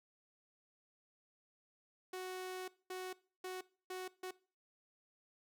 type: tone bursts at uneven times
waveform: sawtooth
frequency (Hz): 370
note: F#4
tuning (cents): 0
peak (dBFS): -38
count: 5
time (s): 2.13-2.68 / 2.9-3.13 / 3.44-3.61 / 3.9-4.08 / 4.23-4.31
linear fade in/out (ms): 5
effects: noise-tail reverb RT60 0.4 s tail -21 dB re dry